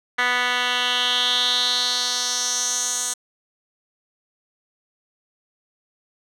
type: tone with band-pass filter sweep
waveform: 10% pulse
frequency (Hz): 246.9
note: B3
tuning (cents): 0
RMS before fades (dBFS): -22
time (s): 0.18-3.14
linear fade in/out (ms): 10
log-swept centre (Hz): 2100 to 7500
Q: 3.7
effects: none